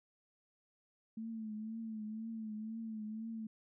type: tone with vibrato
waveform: sine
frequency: 220 Hz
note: A3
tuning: in tune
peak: -40 dBFS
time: 1.17-3.47 s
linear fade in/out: 5 ms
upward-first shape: triangle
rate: 2 Hz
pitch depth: 64 cents each way
effects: none